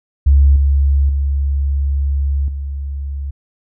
sine tone with level steps, 69.7 Hz, C#2, 10 cents sharp, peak -5 / -9 / -13 / -20 dBFS, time 0.26-3.31 s, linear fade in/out 10 ms, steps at 0.56 / 1.09 / 2.48 s, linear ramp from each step 2 ms, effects tanh soft clip ceiling -1 dBFS

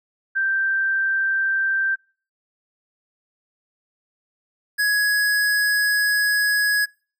sine / square tone pair in turn, 1568 / 1672.3 Hz, G6 / G#6, 0 / +12 cents, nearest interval minor second, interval 112 cents, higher second, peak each -18 dBFS, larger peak neither, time 0.35-1.96 / 4.78-6.86 s, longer second, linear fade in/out 20 ms, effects noise-tail reverb RT60 0.4 s tail -26 dB re dry

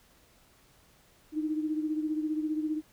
sine beating tone pair, 307 / 322 Hz, D#4 / E4, -23 / -41 cents, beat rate 15 Hz, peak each -29 / -36 dBFS, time 1.32-2.82 s, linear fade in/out 50 ms, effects pink hiss -62 dBFS RMS until 2.92 s

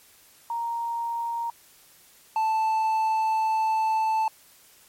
sine / triangle tone pair in turn, 932.3 / 880 Hz, A#5 / A5, 0 / 0 cents, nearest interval minor second, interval 100 cents, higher first, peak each -26 / -19 dBFS, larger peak second, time 0.5-1.5 / 2.36-4.28 s, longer second, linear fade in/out 2 ms, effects white hiss -55 dBFS RMS until 4.88 s + MP3 64 kbps

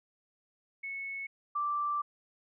sine tone pair in turn, 2202 / 1172.9 Hz, C#7 / D6, -12 / -3 cents, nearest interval major seventh, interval 1091 cents, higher first, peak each -36 / -29 dBFS, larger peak second, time 0.83-1.27 / 1.55-2.02 s, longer second, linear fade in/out 10 ms, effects none

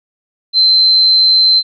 sine tone, 4094 Hz, C8, 38 cents flat, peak -6 dBFS, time 0.53-1.63 s, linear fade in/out 50 ms, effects none

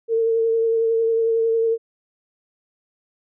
sine tone with vibrato, 453.9 Hz, A#4, 46 cents flat, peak -16 dBFS, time 0.08-1.78 s, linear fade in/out 50 ms, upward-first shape triangle, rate 11 Hz, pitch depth 24 cents each way, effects none

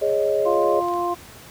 sine chord, Ab suspended fourth, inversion none, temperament just, 415.3 / 553.7 / 623 Hz, Ab4 / Db5 / Eb5, 0 / -2 / +2 cents, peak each -22 dBFS, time 0.01-0.81 s, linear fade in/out 20 ms
harmonic tone, 349.8 Hz, F4, 3 cents sharp, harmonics 1 / 2 / 3, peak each -25 / -25 / -25 dBFS, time 0.45-1.15 s, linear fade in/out 20 ms
clicks, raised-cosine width 0.2 ms, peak -24 dBFS, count 2, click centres 0.885 / 0.938 s
effects pink hiss -43 dBFS RMS until 1.5 s + high-pass 60 Hz 12 dB/octave

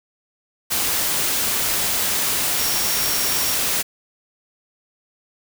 sine tone in noise, 5580 Hz, F8, 2 cents flat, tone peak -27 dBFS, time 2.58-3.56 s, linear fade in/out 20 ms, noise white, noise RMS -21 dBFS, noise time 0.7-3.83 s, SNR -9 dB, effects none

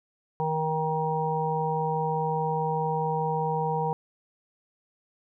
harmonic tone, 157.6 Hz, D#3, 23 cents sharp, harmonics 1 / 3 / 5 / 6, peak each -30 / -30 / -30 / -30 dBFS, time 0.4-3.93 s, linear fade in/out 0 ms, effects none

